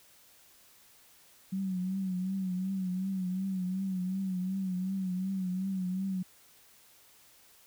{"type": "tone with vibrato", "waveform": "sine", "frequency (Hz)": 187.6, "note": "F#3", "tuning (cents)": 24, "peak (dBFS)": -30, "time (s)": [1.52, 6.23], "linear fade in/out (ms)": 10, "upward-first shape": "triangle", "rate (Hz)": 2.7, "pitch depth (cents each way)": 71, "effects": ["white hiss -60 dBFS RMS until 7.66 s"]}